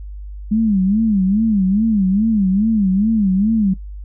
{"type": "tone with vibrato", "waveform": "sine", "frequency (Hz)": 205.2, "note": "G#3", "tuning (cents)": -21, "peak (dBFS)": -12, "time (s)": [0.51, 3.74], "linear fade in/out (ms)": 10, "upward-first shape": "sine", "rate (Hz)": 2.4, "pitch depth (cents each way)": 170, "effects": ["noise-tail reverb RT60 0.1 s tail -21 dB re dry", "added 50 Hz sine -28 dBFS peak until 4.04 s"]}